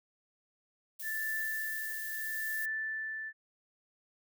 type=noise; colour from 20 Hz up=violet; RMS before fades=-42 dBFS; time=0.99-2.66 s; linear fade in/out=10 ms
type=tone with tremolo; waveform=sine; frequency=1760 Hz; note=A6; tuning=in tune; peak=-32 dBFS; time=1.02-3.33 s; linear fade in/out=50 ms; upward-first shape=triangle; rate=0.75 Hz; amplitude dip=55%
effects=none